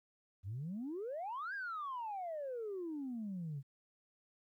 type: exponential two-way sweep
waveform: sine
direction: up then down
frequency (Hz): 88.4 to 1661.2 to 132.5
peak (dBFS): -38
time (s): 0.43-3.63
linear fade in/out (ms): 50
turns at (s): 1.54
effects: tanh soft clip ceiling -36 dBFS + 13-bit